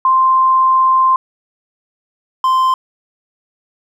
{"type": "tone pair in turn", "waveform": ["sine", "triangle"], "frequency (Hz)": [1046, 1040.6], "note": ["C6", "C6"], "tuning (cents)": [-1, -10], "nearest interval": "unison", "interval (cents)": 9, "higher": "first", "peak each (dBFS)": -8, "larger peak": "neither", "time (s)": [[0.05, 1.16], [2.44, 2.74]], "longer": "first", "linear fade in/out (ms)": 2, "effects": []}